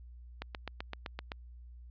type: click train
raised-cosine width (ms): 0.3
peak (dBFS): -22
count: 8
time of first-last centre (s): 0.42-1.319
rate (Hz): 7.79
effects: added 60 Hz sine -48 dBFS peak until 1.9 s + resampled to 11025 Hz